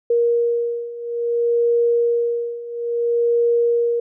sine beating tone pair, 471.2 / 471.79 Hz, A#4 / A#4, +19 / +21 cents, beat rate 0.59 Hz, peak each -21 / -18 dBFS, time 0.1-4 s, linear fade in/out 5 ms, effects none

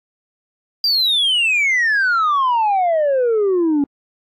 sine exponential sweep, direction down, 4806 to 277 Hz, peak -11 dBFS, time 0.84-3.84 s, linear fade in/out 2 ms, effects tanh soft clip ceiling -12 dBFS + AAC 64 kbps

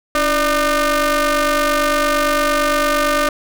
sawtooth ring-modulated tone, 306.8 Hz, D#4, 24 cents flat, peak -7 dBFS, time 0.15-3.29 s, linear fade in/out 2 ms, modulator 896 Hz, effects none

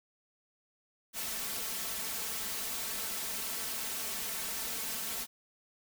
white noise with comb filter, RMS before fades -37 dBFS, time 1.13-5.27 s, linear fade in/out 50 ms, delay 4.5 ms, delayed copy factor +0.7, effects none

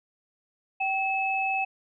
sine tone pair together, 772 / 2597 Hz, G5 / E7, -27 / -26 cents, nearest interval octave + major sixth, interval 2101 cents, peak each -27 dBFS, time 0.8-1.65 s, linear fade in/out 10 ms, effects none

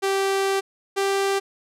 sawtooth tone pair in turn, 390 / 392.9 Hz, G4 / G4, -9 / +4 cents, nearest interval unison, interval 13 cents, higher second, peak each -16 dBFS, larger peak neither, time 0.02-0.61 / 0.96-1.4 s, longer first, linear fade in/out 20 ms, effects low-pass 11000 Hz 12 dB/octave

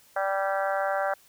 harmonic tone with a mistuned harmonic, 194.9 Hz, G3, 10 cents flat, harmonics 3 / 4 / 5 / 6 / 7 / 8 / 9 / 10, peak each -28 / -29 / -39 / -37 / -34 / -34 / -41 / -43 dBFS, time 0.16-1.14 s, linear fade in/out 5 ms, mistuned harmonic 9, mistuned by -60 cents, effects white hiss -58 dBFS RMS until 1.28 s

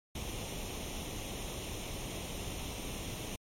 pink noise with comb filter, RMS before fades -40 dBFS, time 0.15-3.36 s, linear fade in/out 5 ms, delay 0.32 ms, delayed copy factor +0.65, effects low-pass 12000 Hz 12 dB/octave + MP3 64 kbps

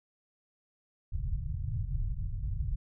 pink low-pass noise, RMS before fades -33 dBFS, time 1.12-2.76 s, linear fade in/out 10 ms, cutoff 140 Hz, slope 48 dB/octave, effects none

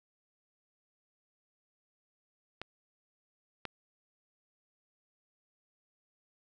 clicks, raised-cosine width 0.3 ms, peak -23 / -21 dBFS, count 2, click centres 2.616 / 3.653 s, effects none

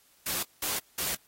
white noise bursts, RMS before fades -31 dBFS, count 3, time 0.26-1.15 s, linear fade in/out 5 ms, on 170 ms, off 190 ms, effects white hiss -63 dBFS RMS until 1.27 s + AAC 48 kbps

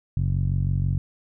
10% pulse tone with low-pass filter, 46.25 Hz, F#1, in tune, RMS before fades -23 dBFS, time 0.17-0.98 s, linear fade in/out 0 ms, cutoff 120 Hz, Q 2.8, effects none

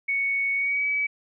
sine tone with pitch glide, 2222 to 2284 Hz, C#7 to D7, +4 to -49 cents, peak -22 dBFS, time 0.08-1.07 s, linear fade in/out 10 ms, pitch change +47 cents, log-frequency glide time 0.55-0.87 s, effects none

